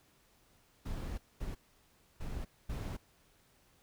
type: noise bursts at uneven times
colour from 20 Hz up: brown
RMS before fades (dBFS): -39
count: 4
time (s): 0.85-1.18 / 1.4-1.55 / 2.2-2.45 / 2.69-2.97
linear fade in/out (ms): 10
effects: pink hiss -68 dBFS RMS until 3.82 s